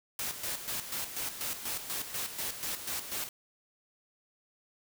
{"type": "noise with tremolo", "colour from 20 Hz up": "white", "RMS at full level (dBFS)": -35, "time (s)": [0.19, 3.29], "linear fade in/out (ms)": 2, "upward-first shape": "square", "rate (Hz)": 4.1, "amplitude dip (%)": 60, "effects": []}